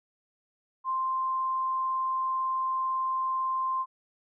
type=tone; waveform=sine; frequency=1047 Hz; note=C6; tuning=1 cent sharp; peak=-26 dBFS; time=0.84-3.86 s; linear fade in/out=50 ms; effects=none